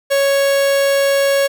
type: tone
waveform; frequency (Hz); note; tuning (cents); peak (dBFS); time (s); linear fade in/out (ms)
45% pulse; 554.4; C#5; 0; -12; 0.1-1.48; 20
effects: none